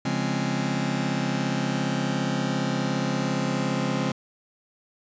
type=chord; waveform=sawtooth; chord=Db major seventh; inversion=none; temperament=just; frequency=138.59 / 173.24 / 207.9 / 259.9 Hz; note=Db3 / F3 / Ab3 / C4; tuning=0 / -14 / +2 / -11 cents; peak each=-25 / -26 / -25 / -25 dBFS; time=0.05-4.12 s; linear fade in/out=5 ms; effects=resampled to 16000 Hz